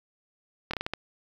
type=slowing click train; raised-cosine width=0.3 ms; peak=-14 dBFS; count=6; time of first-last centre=0.71-0.936 s; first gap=25 ms; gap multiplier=1.3; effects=7-bit